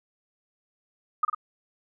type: tone with echo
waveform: sine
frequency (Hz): 1238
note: D#6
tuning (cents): -9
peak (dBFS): -18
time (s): 1.23-1.25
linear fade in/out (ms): 5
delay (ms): 49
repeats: 2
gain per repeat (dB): -4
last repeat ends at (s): 1.348
effects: none